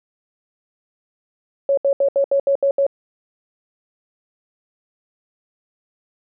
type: tone bursts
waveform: sine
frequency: 555 Hz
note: C#5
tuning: 2 cents sharp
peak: -13 dBFS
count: 8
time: 1.69-2.866 s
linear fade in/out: 2 ms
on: 84 ms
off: 72 ms
effects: none